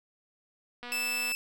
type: click train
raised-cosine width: 0.3 ms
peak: -26 dBFS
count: 120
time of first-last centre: 0.83-1.32 s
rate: 243 Hz
type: tone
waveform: sawtooth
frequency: 2637 Hz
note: E7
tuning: in tune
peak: -26 dBFS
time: 0.92-1.35 s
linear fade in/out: 0 ms
effects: none